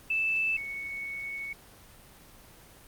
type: tone pair in turn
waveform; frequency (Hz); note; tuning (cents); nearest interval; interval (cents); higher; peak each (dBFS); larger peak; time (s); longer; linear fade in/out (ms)
sine; 2637 / 2217; E7 / C#7; 0 / 0; minor third; 300; first; -25 / -34; first; 0.1-0.57 / 0.57-1.53; second; 5
effects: pink hiss -53 dBFS RMS until 2.87 s + Opus 24 kbps